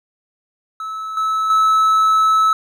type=tone with level steps; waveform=triangle; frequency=1301 Hz; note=E6; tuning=23 cents flat; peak=-22 / -14 / -9 dBFS; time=0.8-2.53 s; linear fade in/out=2 ms; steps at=1.17 / 1.5 s; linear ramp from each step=2 ms; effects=none